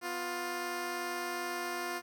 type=tone pair together; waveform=10% pulse; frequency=248.8 / 351.9 Hz; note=B3 / F4; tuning=+13 / +13 cents; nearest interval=tritone; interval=600 cents; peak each=-36 / -27 dBFS; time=0.01-2.02 s; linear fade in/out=50 ms; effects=11-bit